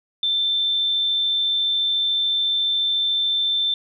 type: tone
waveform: sine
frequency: 3553 Hz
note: A7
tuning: 16 cents sharp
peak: -18 dBFS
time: 0.23-3.74 s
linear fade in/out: 2 ms
effects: none